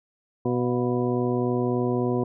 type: harmonic tone with a mistuned harmonic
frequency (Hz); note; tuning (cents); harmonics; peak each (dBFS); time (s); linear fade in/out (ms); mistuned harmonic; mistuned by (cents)
123.47; B2; 0; 1 / 2 / 3 / 4 / 5 / 6 / 8; -28 / -26 / -26 / -31 / -38 / -35 / -36; 0.45-2.24; 5; 6; -56
effects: none